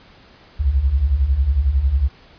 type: beating tone pair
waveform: sine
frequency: 60.2 / 71.2 Hz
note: B1 / C#2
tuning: -44 / +47 cents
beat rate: 11 Hz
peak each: -20 / -15 dBFS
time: 0.59-2.09 s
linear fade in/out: 20 ms
effects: pink hiss -48 dBFS RMS until 2.38 s + resampled to 11025 Hz